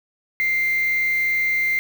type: tone with quantisation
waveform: sine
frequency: 2093 Hz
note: C7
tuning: in tune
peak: -18 dBFS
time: 0.4-1.79 s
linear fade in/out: 0 ms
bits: 5
effects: none